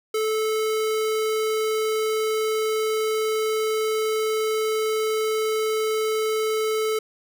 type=tone; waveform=square; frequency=435.7 Hz; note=A4; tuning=17 cents flat; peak=-22 dBFS; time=0.14-6.99 s; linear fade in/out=5 ms; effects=none